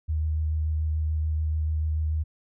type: tone with vibrato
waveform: sine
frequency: 77.8 Hz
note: D#2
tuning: in tune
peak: -23 dBFS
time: 0.08-2.24 s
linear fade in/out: 20 ms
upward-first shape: square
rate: 6.9 Hz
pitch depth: 11 cents each way
effects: none

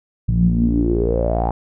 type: tone with low-pass filter sweep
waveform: sawtooth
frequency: 57.5 Hz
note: A#1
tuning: 23 cents flat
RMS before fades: -17 dBFS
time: 0.28-1.51 s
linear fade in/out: 5 ms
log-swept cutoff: 140 to 840 Hz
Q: 9.5
effects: none

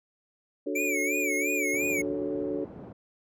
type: chord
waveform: sine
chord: D major seventh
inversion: none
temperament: equal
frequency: 293.7 / 370 / 440 / 554.4 Hz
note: D4 / F#4 / A4 / C#5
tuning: 0 / 0 / 0 / 0 cents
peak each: -32 / -34 / -34 / -36 dBFS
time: 0.66-2.65 s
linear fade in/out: 10 ms
type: tone with vibrato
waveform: square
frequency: 2305 Hz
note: D7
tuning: 33 cents flat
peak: -28 dBFS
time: 0.75-2.02 s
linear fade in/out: 10 ms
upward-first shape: sine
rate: 2.9 Hz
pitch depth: 120 cents each way
type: band-pass noise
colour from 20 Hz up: pink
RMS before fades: -44 dBFS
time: 1.73-2.93 s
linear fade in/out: 10 ms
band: 130 to 520 Hz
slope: 12 dB/octave
effects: none

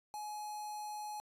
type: tone with notch filter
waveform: square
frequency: 843 Hz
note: G#5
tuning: 26 cents sharp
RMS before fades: -43 dBFS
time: 0.14-1.2 s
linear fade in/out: 0 ms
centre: 2700 Hz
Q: 1.9
effects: resampled to 32000 Hz

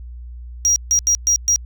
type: tone bursts at uneven times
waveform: triangle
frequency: 5720 Hz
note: F8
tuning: 41 cents sharp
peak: -11 dBFS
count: 5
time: 0.65-0.76 / 0.91-0.99 / 1.07-1.15 / 1.27-1.36 / 1.48-1.56 s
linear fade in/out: 0 ms
effects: added 60 Hz sine -31 dBFS peak until 1.65 s

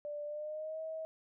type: tone with pitch glide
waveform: sine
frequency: 589 to 638.6 Hz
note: D5 to D#5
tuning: +5 to +45 cents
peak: -38 dBFS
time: 0.05-1.05 s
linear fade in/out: 0 ms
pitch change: +140 cents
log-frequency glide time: 0.25-0.81 s
effects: none

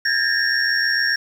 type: tone cluster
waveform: sine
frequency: 1607 / 1694 / 1822 / 5530 Hz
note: G6 / G#6 / A#6 / F8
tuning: +43 / +34 / -40 / -18 cents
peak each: -22 dBFS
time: 0.05-1.16 s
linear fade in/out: 5 ms
effects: tanh soft clip ceiling -6 dBFS + 7-bit

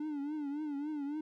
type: tone with vibrato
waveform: triangle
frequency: 293.7 Hz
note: D4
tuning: in tune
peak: -33 dBFS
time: 0-1.21 s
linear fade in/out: 5 ms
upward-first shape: triangle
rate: 3.6 Hz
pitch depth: 110 cents each way
effects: none

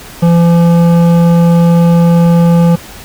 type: tone with hard clipping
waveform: triangle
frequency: 170 Hz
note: F3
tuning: 46 cents flat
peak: -6 dBFS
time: 0.22-2.76 s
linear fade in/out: 10 ms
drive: 15 dB
effects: pink hiss -31 dBFS RMS until 3.04 s

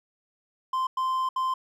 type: tone bursts at uneven times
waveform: triangle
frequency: 1040 Hz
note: C6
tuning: 11 cents flat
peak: -22 dBFS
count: 3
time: 0.73-0.87 / 0.97-1.29 / 1.36-1.54 s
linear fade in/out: 5 ms
effects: none

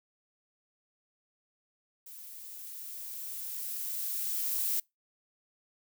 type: noise with level ramp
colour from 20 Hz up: violet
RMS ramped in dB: -48 to -30 dBFS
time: 2.06-4.8 s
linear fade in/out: 5 ms
effects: noise-tail reverb RT60 0.2 s tail -26 dB re dry

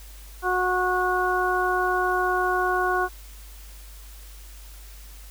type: harmonic tone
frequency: 365.6 Hz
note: F#4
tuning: 21 cents flat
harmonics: 1 / 2 / 3 / 4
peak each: -26 / -26 / -26 / -26 dBFS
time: 0.42-3.09 s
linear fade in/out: 50 ms
effects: added 50 Hz sine -41 dBFS peak until 5.3 s + white hiss -49 dBFS RMS until 5.3 s

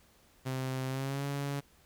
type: tone with pitch glide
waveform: sawtooth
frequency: 130.81 to 141.01 Hz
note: C3 to C#3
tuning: 0 to +30 cents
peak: -29 dBFS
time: 0.45-1.61 s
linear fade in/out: 20 ms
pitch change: +130 cents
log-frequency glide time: 0.87-1.25 s
effects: pink hiss -64 dBFS RMS until 1.85 s

